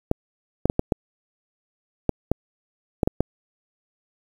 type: clicks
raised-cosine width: 2 ms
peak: -5 dBFS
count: 10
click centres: 0.114 / 0.656 / 0.699 / 0.794 / 0.922 / 2.093 / 2.316 / 3.032 / 3.075 / 3.206 s
effects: 7-bit